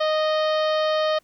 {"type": "harmonic tone", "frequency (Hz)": 620, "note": "D#5", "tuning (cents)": -6, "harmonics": [1, 2, 3, 4, 5, 6, 7, 8, 9], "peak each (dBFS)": [-20, -27, -33, -40, -33, -36, -37, -43, -48], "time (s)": [0, 1.19], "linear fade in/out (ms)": 10, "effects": ["pink hiss -63 dBFS RMS until 1.23 s"]}